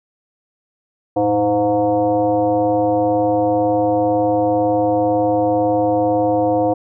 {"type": "tone with frequency modulation", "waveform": "sine", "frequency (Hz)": 516, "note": "C5", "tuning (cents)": -24, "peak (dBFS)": -13, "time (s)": [1.16, 6.74], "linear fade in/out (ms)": 10, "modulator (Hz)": 202, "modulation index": 1.3, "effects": []}